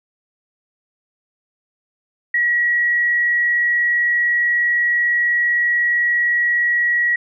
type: tone with frequency modulation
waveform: sine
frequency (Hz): 1917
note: A#6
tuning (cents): +48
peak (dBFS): -14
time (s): 2.34-7.16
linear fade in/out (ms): 5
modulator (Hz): 82.6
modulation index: 0.21
effects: none